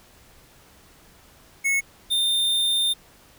square tone pair in turn, 2194 / 3619 Hz, C#7 / A7, -18 / +48 cents, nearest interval major sixth, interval 866 cents, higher second, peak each -20 dBFS, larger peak neither, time 1.64-1.81 / 2.1-2.94 s, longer second, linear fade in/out 20 ms, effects pink hiss -53 dBFS RMS until 3.38 s

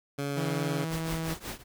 15% pulse tone with vibrato, 140.9 Hz, C#3, 29 cents sharp, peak -24 dBFS, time 0.18-0.85 s, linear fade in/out 10 ms, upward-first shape triangle, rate 2.8 Hz, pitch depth 10 cents each way
sawtooth tone, 162.4 Hz, E3, 26 cents flat, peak -27 dBFS, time 0.36-1.35 s, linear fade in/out 20 ms
pink noise with tremolo, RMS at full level -35 dBFS, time 0.89-1.64 s, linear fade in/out 50 ms, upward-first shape triangle, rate 5.4 Hz, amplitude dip 95%
effects none

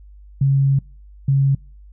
sine tone bursts at uneven times, 137.2 Hz, C#3, 17 cents flat, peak -12 dBFS, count 2, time 0.41-0.79 / 1.28-1.55 s, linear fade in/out 5 ms, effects noise-tail reverb RT60 0.4 s tail -25 dB re dry + added 50 Hz sine -40 dBFS peak until 1.92 s

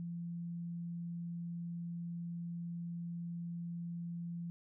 sine tone, 170.9 Hz, F3, 37 cents flat, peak -39 dBFS, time 0-4.5 s, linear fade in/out 0 ms, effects none

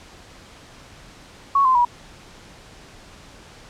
sine tone with pitch steps, 1108.7 / 1034.5 / 965.2 Hz, C#6 / C6 / B5, 0 / -20 / -40 cents, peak -13 dBFS, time 1.55-1.85 s, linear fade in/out 5 ms, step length 100 ms, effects pink hiss -45 dBFS RMS until 3.69 s + low-pass 7000 Hz 12 dB/octave

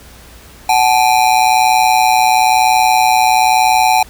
square ring-modulated tone, 806 Hz, G5, 48 cents sharp, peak -6 dBFS, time 0.69-4.03 s, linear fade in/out 5 ms, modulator 60.5 Hz, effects added 60 Hz sine -41 dBFS peak until 4.09 s + pink hiss -40 dBFS RMS until 4.09 s

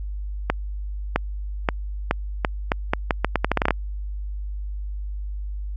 accelerating click train, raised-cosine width 0.5 ms, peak -3 dBFS, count 17, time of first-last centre 0.5-3.707 s, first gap 660 ms, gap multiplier 0.8, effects added 50 Hz sine -27 dBFS peak until 5.76 s

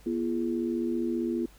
sine tone cluster, 242.4 / 340.8 / 415.8 Hz, B3 / F4 / G#4, -32 / -42 / +2 cents, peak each -30 / -29 / -38 dBFS, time 0.06-1.46 s, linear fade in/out 5 ms, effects added 50 Hz sine -53 dBFS peak until 1.58 s + pink hiss -58 dBFS RMS until 1.58 s

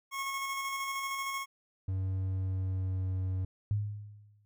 25% pulse tone with tremolo, 1092 Hz, C#6, 26 cents flat, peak -29 dBFS, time 0.11-1.46 s, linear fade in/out 50 ms, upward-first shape square, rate 13 Hz, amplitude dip 25%
triangle tone with pitch glide, 94.7 to 93.45 Hz, F#2 to F#2, +41 to +18 cents, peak -28 dBFS, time 1.88-3.45 s, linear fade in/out 5 ms, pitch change -23 cents, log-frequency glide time 2.2-3.12 s
sine tone with exponential decay, 103.83 Hz, G#2, in tune, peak -25 dBFS, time 3.71-4.45 s, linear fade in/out 0 ms, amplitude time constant 160 ms
effects none

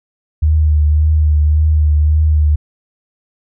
sine tone with vibrato, 76.2 Hz, D#2, 36 cents flat, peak -8 dBFS, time 0.42-2.56 s, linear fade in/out 10 ms, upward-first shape triangle, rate 1.8 Hz, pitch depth 39 cents each way, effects none

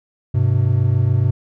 triangle tone pair together, 100 / 127.13 Hz, G2 / C3, +35 / -49 cents, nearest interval major third, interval 416 cents, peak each -14 dBFS, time 0.34-1.31 s, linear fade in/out 10 ms, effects none

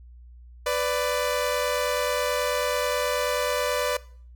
sawtooth tone pair together, 498 / 587.3 Hz, B4 / D5, +14 / 0 cents, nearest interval minor third, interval 286 cents, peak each -22 dBFS, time 0.66-3.97 s, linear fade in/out 5 ms, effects noise-tail reverb RT60 0.5 s tail -20 dB re dry + added 60 Hz sine -44 dBFS peak until 4.35 s

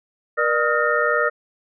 sine tone cluster, 475.9 / 597 / 1265 / 1409 / 1829 Hz, A#4 / D5 / D#6 / F6 / A#6, +36 / +28 / +28 / +15 / -33 cents, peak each -23 dBFS, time 0.37-1.3 s, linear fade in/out 20 ms, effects none

